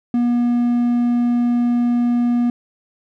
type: tone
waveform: triangle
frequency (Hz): 240.5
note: B3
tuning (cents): -46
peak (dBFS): -12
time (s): 0.14-2.5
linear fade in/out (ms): 2
effects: none